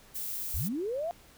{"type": "noise", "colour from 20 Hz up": "violet", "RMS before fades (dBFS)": -36, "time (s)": [0.14, 0.69], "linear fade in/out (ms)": 20}
{"type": "linear sweep", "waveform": "sine", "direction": "up", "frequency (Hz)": [41.9, 706], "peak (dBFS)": -30, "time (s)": [0.54, 1.11], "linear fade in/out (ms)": 0}
{"effects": ["pink hiss -57 dBFS RMS until 1.37 s"]}